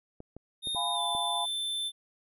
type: clicks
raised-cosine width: 2 ms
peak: -30 dBFS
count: 5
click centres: 0.204 / 0.366 / 0.672 / 0.748 / 1.15 s
type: tone with pitch glide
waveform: square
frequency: 3678 to 3540 Hz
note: A#7 to A7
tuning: -24 to +10 cents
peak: -31 dBFS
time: 0.62-1.92 s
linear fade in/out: 50 ms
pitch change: -66 cents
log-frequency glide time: 0.94-0.99 s
type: chord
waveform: sine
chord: F diminished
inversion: none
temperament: equal with one note detuned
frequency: 698.5 / 830.6 / 997.5 Hz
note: F5 / Ab5 / Cb6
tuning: 0 / 0 / +17 cents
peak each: -35 dBFS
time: 0.75-1.46 s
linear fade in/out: 20 ms
effects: none